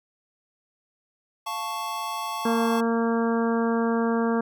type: chord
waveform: square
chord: F augmented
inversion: none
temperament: equal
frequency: 698.5 / 880 / 1108.7 Hz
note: F5 / A5 / C#6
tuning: 0 / 0 / 0 cents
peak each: -38 / -33 / -32 dBFS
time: 1.46-2.81 s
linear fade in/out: 10 ms
type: harmonic tone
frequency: 230 Hz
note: A#3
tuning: 23 cents flat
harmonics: 1 / 2 / 3 / 4 / 5 / 6 / 7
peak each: -23 / -26 / -33 / -33 / -34 / -37 / -37 dBFS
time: 2.45-4.41 s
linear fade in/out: 5 ms
effects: none